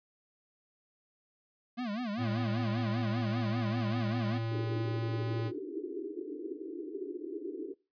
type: tone with vibrato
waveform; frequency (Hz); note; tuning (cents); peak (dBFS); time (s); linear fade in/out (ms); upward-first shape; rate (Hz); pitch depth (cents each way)
square; 225.5; A3; +43; -34; 1.77-4.39; 20; sine; 5.1; 200
type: tone with pitch glide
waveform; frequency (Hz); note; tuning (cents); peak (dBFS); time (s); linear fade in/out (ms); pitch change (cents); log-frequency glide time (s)
square; 113.1 to 113.95; A2 to A#2; +48 to -39; -33; 2.17-5.52; 50; +13; 3.49-5.11
type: band-pass noise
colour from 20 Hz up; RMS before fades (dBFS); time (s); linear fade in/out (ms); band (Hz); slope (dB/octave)
white; -40; 4.51-7.74; 10; 290 to 420; 96
effects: noise-tail reverb RT60 0.3 s tail -22 dB re dry + resampled to 11025 Hz